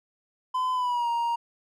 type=tone with pitch glide; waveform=triangle; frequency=1017 to 938 Hz; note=C6 to A#5; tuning=-50 to +11 cents; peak=-22 dBFS; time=0.54-1.36 s; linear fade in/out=10 ms; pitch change=-139 cents; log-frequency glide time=0.73-1.09 s; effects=none